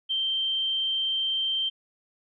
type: tone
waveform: sine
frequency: 3136 Hz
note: G7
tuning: in tune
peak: -24 dBFS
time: 0.09-1.7 s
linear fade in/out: 20 ms
effects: none